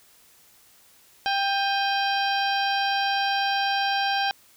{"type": "harmonic tone with a mistuned harmonic", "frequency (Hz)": 791, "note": "G5", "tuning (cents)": 15, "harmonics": [1, 2, 3, 4, 5, 6, 7], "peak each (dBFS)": [-24, -28, -33, -31, -35, -35, -37], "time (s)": [1.26, 4.31], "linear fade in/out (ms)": 0, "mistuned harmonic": 3, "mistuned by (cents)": 84, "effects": ["white hiss -56 dBFS RMS until 4.56 s"]}